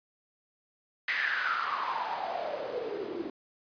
white noise with band-pass filter sweep, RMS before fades -33 dBFS, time 1.08-3.3 s, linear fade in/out 2 ms, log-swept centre 2000 to 310 Hz, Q 7.1, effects resampled to 11025 Hz

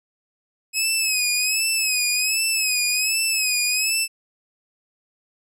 15% pulse tone with vibrato, 2548 Hz, D#7, 41 cents sharp, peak -12 dBFS, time 0.73-4.08 s, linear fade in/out 50 ms, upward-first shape sine, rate 1.3 Hz, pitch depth 74 cents each way, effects none

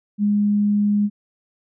sine tone, 206.2 Hz, G#3, 12 cents flat, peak -15 dBFS, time 0.18-1.1 s, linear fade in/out 50 ms, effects none

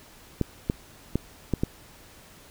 clicks, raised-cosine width 3 ms, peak -10 dBFS, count 5, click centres 0.413 / 0.699 / 1.156 / 1.537 / 1.635 s, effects pink hiss -51 dBFS RMS until 2.5 s

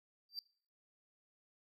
triangle tone with exponential growth, 4691 Hz, D8, 3 cents flat, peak -35 dBFS, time 0.29-0.39 s, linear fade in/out 1 ms, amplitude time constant 21 ms, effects noise-tail reverb RT60 0.5 s tail -23 dB re dry

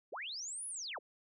sine linear two-way sweep, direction up then down, 273.8 to 10540 to 273.8 Hz, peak -40 dBFS, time 0.12-0.99 s, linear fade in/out 10 ms, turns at 0.67 s, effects none

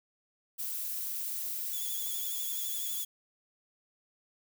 violet noise, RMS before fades -36 dBFS, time 0.58-3.05 s, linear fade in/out 20 ms
10% pulse tone with vibrato, 3413 Hz, G#7, 47 cents sharp, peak -32 dBFS, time 1.73-3.05 s, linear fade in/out 5 ms, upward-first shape triangle, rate 12 Hz, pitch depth 59 cents each way
effects none

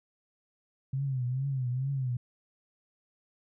sine tone with vibrato, 130.81 Hz, C3, in tune, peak -28 dBFS, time 0.93-2.17 s, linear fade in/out 5 ms, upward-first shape triangle, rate 2.3 Hz, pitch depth 130 cents each way, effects none

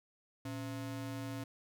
square ring-modulated tone, 196 Hz, G3, in tune, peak -37 dBFS, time 0.45-1.44 s, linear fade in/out 5 ms, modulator 79.7 Hz, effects none

